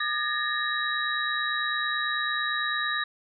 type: tone cluster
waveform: sine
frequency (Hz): 1210 / 1706 / 1835 / 3850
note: D#6 / G#6 / A#6 / B7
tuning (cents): -49 / +46 / -28 / -45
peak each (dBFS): -31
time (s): 0-3.04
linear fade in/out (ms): 5
effects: none